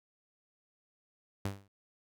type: tone with exponential decay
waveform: sawtooth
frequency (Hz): 99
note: G2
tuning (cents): +18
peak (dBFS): -26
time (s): 1.45-1.68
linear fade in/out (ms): 5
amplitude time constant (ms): 50
effects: none